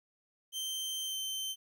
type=tone with pitch glide; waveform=sawtooth; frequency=3123 to 3100 Hz; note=G7 to G7; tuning=-7 to -20 cents; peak=-32 dBFS; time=0.52-1.56 s; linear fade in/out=50 ms; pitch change=-13 cents; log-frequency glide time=1.05-1.16 s; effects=12-bit